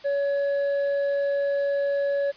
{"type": "tone with hard clipping", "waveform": "sine", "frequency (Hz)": 563, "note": "C#5", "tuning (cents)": 27, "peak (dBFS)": -23, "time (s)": [0.04, 2.32], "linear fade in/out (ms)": 20, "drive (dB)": 4, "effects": ["white hiss -49 dBFS RMS until 2.36 s", "resampled to 11025 Hz"]}